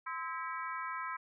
harmonic tone with a mistuned harmonic, 324.4 Hz, E4, 28 cents flat, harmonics 3 / 4 / 5 / 6 / 7, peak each -40 / -41 / -45 / -48 / -48 dBFS, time 0.06-1.17 s, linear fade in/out 10 ms, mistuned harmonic 3, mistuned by +98 cents, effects none

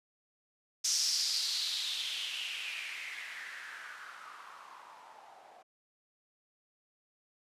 violet noise with low-pass filter sweep, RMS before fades -38 dBFS, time 0.84-5.63 s, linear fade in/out 10 ms, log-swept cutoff 5800 to 700 Hz, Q 4.6, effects resampled to 32000 Hz

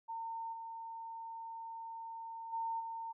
sine tone with level steps, 910 Hz, A#5, 42 cents flat, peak -39 / -43 / -35 / -40 dBFS, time 0.08-3.13 s, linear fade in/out 20 ms, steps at 0.52 / 2.52 / 2.79 s, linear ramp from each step 20 ms, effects none

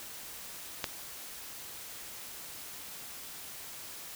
click, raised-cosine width 0.2 ms, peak -13 dBFS, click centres 0.842 s, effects white hiss -45 dBFS RMS until 4.15 s

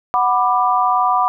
sine chord, B minor, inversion second, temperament just, 740.8 / 987.8 / 1185.3 Hz, F#5 / B5 / D6, +2 / 0 / +16 cents, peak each -17 dBFS, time 0.14-1.28 s, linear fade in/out 0 ms, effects none

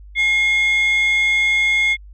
sine tone pair together, 2146 / 3439 Hz, C7 / A7, +43 / -40 cents, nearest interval minor sixth, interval 817 cents, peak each -12 / -22 dBFS, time 0.15-1.97 s, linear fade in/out 50 ms, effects tanh soft clip ceiling -11 dBFS + added 50 Hz sine -37 dBFS peak until 2.13 s

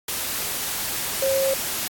sine tone in noise, 539 Hz, C#5, 49 cents flat, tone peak -19 dBFS, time 1.22-1.54 s, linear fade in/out 5 ms, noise white, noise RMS -27 dBFS, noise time 0.08-1.88 s, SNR +5 dB, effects AAC 64 kbps

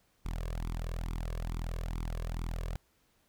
sawtooth tone with flanger, 41.31 Hz, E1, 4 cents sharp, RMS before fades -36 dBFS, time 0.25-2.76 s, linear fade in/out 0 ms, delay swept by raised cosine 0.84 to 1.84 ms, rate 2.3 Hz, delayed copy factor +0.75, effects pink hiss -71 dBFS RMS until 3.28 s

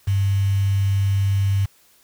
sine tone with quantisation, 98.5 Hz, G2, 9 cents sharp, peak -16 dBFS, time 0.07-1.66 s, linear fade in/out 10 ms, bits 6, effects white hiss -56 dBFS RMS until 2.03 s

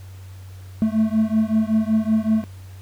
triangle beating tone pair, 217 / 222.3 Hz, A3 / A3, -24 / +18 cents, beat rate 5.3 Hz, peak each -17 / -18 dBFS, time 0.82-2.44 s, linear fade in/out 0 ms, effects added 94 Hz sine -36 dBFS peak until 2.81 s + pink hiss -51 dBFS RMS until 2.81 s

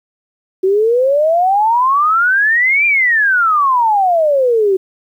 sine exponential two-way sweep, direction up then down, 370 to 2409 to 370 Hz, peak -9 dBFS, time 0.63-4.77 s, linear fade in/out 10 ms, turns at 2.86 s, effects 8-bit

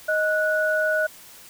sine tone pair together, 624 / 1471.3 Hz, D#5 / F#6, +5 / -10 cents, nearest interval octave + minor third, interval 1485 cents, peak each -22 dBFS, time 0.08-1.07 s, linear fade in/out 10 ms, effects white hiss -46 dBFS RMS until 1.49 s

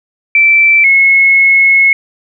sine tone pair in turn, 2332 / 2180 Hz, D7 / C#7, -13 / -29 cents, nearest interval minor second, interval 116 cents, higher first, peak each -4 dBFS, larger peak neither, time 0.35-0.84 / 0.84-1.93 s, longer second, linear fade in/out 2 ms, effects none

